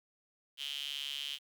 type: tone with high-pass filter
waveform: sawtooth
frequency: 141.8 Hz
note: C#3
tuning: 40 cents sharp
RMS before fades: -40 dBFS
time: 0.57-1.39 s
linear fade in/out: 50 ms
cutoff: 3100 Hz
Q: 9.6
effects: 10-bit